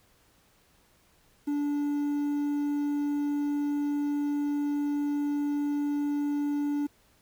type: tone with quantisation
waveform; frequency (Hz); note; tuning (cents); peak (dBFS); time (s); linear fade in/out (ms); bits
triangle; 290.1; D4; -21; -24; 1.47-6.87; 10; 9
effects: pink hiss -64 dBFS RMS until 7.21 s